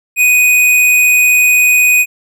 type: tone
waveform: square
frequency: 2489 Hz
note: D#7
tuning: in tune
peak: -7 dBFS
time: 0.16-2.06 s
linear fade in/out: 50 ms
effects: none